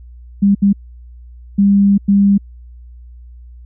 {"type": "tone bursts at uneven times", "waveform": "sine", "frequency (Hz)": 199.8, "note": "G3", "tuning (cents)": 33, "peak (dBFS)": -7, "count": 4, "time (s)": [[0.42, 0.55], [0.62, 0.73], [1.58, 1.98], [2.08, 2.38]], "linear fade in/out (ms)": 10, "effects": ["added 60 Hz sine -34 dBFS peak until 3.65 s"]}